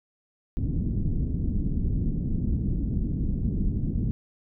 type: low-pass noise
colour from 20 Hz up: pink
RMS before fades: -26 dBFS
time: 0.57-4.11 s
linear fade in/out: 0 ms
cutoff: 260 Hz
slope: 24 dB/octave
effects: none